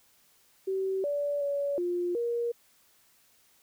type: tone with pitch steps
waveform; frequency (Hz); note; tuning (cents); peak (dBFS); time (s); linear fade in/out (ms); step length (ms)
sine; 383 / 577 / 567 / 352.4 / 472.1; G4 / D5 / C#5 / F4 / A#4; -40 / -31 / +39 / +16 / +22; -27; 0.67-2.52; 10; 370
effects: white hiss -64 dBFS RMS until 3.62 s